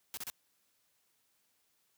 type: noise bursts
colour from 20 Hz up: white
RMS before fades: -41 dBFS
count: 3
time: 0.14-0.3 s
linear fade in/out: 0 ms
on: 32 ms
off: 32 ms
effects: white hiss -75 dBFS RMS until 1.97 s + high-pass 60 Hz 12 dB/octave